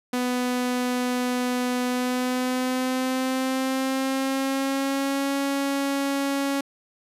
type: tone with pitch glide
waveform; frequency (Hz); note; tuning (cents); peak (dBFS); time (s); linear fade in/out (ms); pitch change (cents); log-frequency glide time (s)
sawtooth; 248.6 to 277.4; B3 to C#4; +12 to +1; -19; 0.13-6.61; 5; +189; 1.85-5.36
effects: resampled to 32000 Hz